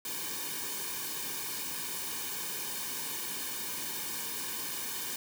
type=noise with comb filter; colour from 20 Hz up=white; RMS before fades=-37 dBFS; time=0.05-5.16 s; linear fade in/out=2 ms; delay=1.5 ms; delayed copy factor=-0.9; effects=none